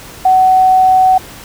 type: tone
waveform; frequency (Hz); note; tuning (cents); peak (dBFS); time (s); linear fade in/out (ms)
sine; 750; F#5; +23; -5; 0.25-1.18; 5
effects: pink hiss -33 dBFS RMS until 1.44 s